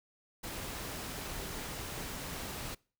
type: noise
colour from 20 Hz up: pink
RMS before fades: -41 dBFS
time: 0.43-2.75 s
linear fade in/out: 10 ms
effects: noise-tail reverb RT60 0.4 s tail -25 dB re dry